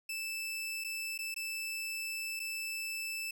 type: tone with dropouts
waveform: sawtooth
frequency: 2637 Hz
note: E7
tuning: in tune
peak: -33 dBFS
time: 0.09-3.31 s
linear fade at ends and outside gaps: 5 ms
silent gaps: 0.84-0.845 / 1.178-1.188 / 1.343-1.362 / 2.395-2.399 s
effects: none